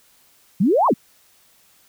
sine exponential two-way sweep, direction up then down, 164.81 to 1145 to 164.81 Hz, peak -13 dBFS, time 0.6-0.94 s, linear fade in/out 10 ms, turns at 0.87 s, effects white hiss -56 dBFS RMS until 1.88 s

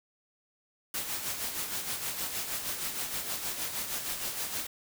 white noise with tremolo, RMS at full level -33 dBFS, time 0.94-4.67 s, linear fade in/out 5 ms, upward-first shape sine, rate 6.4 Hz, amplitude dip 50%, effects none

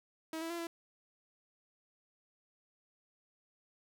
sawtooth tone with pitch steps, 320.6 / 328.9 / 341.3 / 335.6 Hz, E4 / E4 / F4 / E4, -48 / -4 / -40 / +31 cents, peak -34 dBFS, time 0.33-0.67 s, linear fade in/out 2 ms, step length 85 ms, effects none

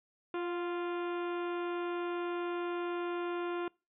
harmonic tone with a mistuned harmonic, 348.3 Hz, F4, 5 cents flat, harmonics 1 / 2 / 3 / 4 / 5 / 6 / 7 / 8 / 9 / 10, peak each -34 / -44 / -43 / -45 / -53 / -56 / -52 / -54 / -61 / -59 dBFS, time 0.34-3.68 s, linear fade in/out 2 ms, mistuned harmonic 2, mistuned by +28 cents, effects noise-tail reverb RT60 0.3 s tail -26 dB re dry

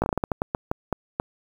slowing click train, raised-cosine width 1 ms, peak -9 dBFS, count 13, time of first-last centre 0.02-1.199 s, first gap 18 ms, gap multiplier 1.28, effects 7-bit

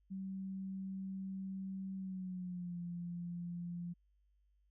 sine tone with pitch glide, 191.5 to 173.59 Hz, G3 to F3, -40 to -10 cents, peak -40 dBFS, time 0.1-3.94 s, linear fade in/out 20 ms, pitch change -170 cents, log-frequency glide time 1.96-2.79 s, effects added 50 Hz sine -70 dBFS peak until 4.7 s

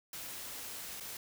white noise with dropouts, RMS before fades -44 dBFS, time 0.13-1.17 s, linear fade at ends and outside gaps 2 ms, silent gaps 1-1.006 s, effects none

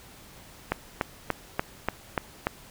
click train, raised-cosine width 0.5 ms, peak -9 dBFS, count 7, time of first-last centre 0.72-2.469 s, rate 3.43 Hz, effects pink hiss -50 dBFS RMS until 2.7 s

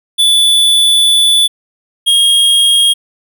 square tone pair in turn, 3470 / 3257 Hz, A7 / G#7, -25 / -34 cents, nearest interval minor second, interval 109 cents, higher first, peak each -7 dBFS, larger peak neither, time 0.18-1.48 / 2.06-2.94 s, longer first, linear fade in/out 20 ms, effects none

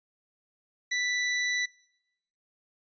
sawtooth tone, 1975.5 Hz, B6, in tune, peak -23 dBFS, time 0.91-1.66 s, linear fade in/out 10 ms, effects noise-tail reverb RT60 0.9 s tail -25 dB re dry + resampled to 16000 Hz

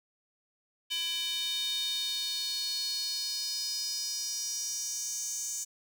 square tone with high-pass filter sweep, 334.7 Hz, E4, 26 cents sharp, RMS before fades -34 dBFS, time 0.9-5.65 s, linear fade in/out 20 ms, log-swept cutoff 3200 to 6700 Hz, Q 6.2, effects none

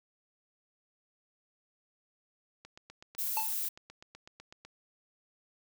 click train, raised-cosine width 0.2 ms, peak -32 dBFS, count 17, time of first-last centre 2.65-4.65 s, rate 8 Hz
violet noise, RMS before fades -34 dBFS, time 3.18-3.69 s, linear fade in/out 10 ms
square tone with exponential decay, 880 Hz, A5, in tune, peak -28 dBFS, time 3.37-3.55 s, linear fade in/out 1 ms, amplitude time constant 39 ms
effects none

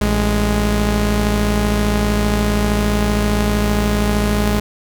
sawtooth tone pair together, 55.2 / 207.7 Hz, A1 / G#3, +6 / 0 cents, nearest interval octave + major seventh, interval 2294 cents, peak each -13 dBFS, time 0.01-4.6 s, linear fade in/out 5 ms, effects none

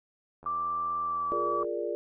click train, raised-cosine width 1 ms, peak -36 dBFS, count 103, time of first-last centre 0.43-1.646 s, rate 83.9 Hz
sine tone with pitch glide, 1174.7 to 1147.9 Hz, D6 to D6, 0 to -40 cents, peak -28 dBFS, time 0.46-1.63 s, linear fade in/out 2 ms, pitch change -40 cents, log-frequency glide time 1.01-1.38 s
sine chord, Bb dominant seventh, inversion second, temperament equal, 349.2 / 415.3 / 466.2 / 587.3 Hz, F4 / Ab4 / Bb4 / D5, 0 / 0 / 0 / 0 cents, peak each -35 dBFS, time 1.32-1.95 s, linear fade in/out 0 ms
effects none

